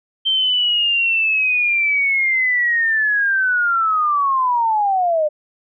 sine linear sweep, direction down, 3136 to 590 Hz, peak -14 dBFS, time 0.25-5.29 s, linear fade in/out 20 ms, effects none

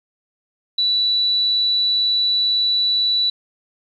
sine tone, 3951 Hz, B7, in tune, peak -15 dBFS, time 0.78-3.3 s, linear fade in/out 5 ms, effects 9-bit

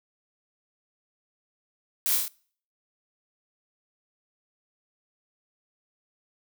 blue noise with echo, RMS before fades -26 dBFS, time 2.06-2.15 s, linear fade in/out 0 ms, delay 26 ms, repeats 5, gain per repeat -2 dB, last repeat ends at 2.28 s, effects noise-tail reverb RT60 0.5 s tail -24 dB re dry

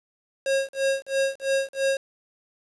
square tone with tremolo, 542 Hz, C#5, 39 cents flat, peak -20 dBFS, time 0.46-1.97 s, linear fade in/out 2 ms, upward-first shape sine, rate 3 Hz, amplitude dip 100%, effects resampled to 22050 Hz + 8-bit

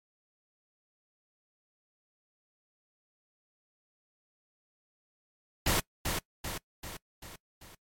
pink noise with echo, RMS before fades -27 dBFS, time 5.66-5.8 s, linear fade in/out 5 ms, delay 390 ms, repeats 5, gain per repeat -5 dB, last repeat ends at 7.75 s, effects noise-tail reverb RT60 0.1 s tail -23 dB re dry + MP3 64 kbps

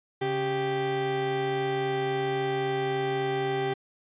30% pulse tone pair together, 138.59 / 392 Hz, C#3 / G4, 0 / 0 cents, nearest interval octave + tritone, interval 1800 cents, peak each -31 / -24 dBFS, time 0.21-3.74 s, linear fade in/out 10 ms, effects resampled to 8000 Hz

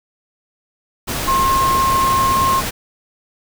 sine tone in noise, 1068 Hz, C6, 35 cents sharp, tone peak -13 dBFS, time 1.27-2.61 s, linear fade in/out 20 ms, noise pink, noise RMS -22 dBFS, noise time 1.07-2.71 s, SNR +6 dB, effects none

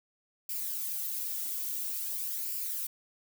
violet noise with flanger, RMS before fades -35 dBFS, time 0.49-2.87 s, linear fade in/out 5 ms, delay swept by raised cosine 0.4 to 2.4 ms, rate 0.49 Hz, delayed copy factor +0.5, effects none

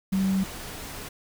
sine tone in noise, 191.7 Hz, G3, 38 cents flat, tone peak -21 dBFS, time 0.12-0.44 s, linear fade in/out 10 ms, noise pink, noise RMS -38 dBFS, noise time 0.12-1.09 s, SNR +14 dB, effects none

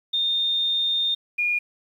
sine tone pair in turn, 3643 / 2431 Hz, A#7 / D#7, -41 / -41 cents, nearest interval perfect fifth, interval 700 cents, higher first, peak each -20 dBFS, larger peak neither, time 0.13-1.15 / 1.38-1.59 s, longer first, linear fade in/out 10 ms, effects 9-bit

